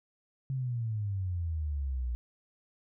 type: exponential sweep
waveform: sine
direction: down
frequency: 135.8 to 58.9 Hz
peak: -30 dBFS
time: 0.5-2.15 s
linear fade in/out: 0 ms
effects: none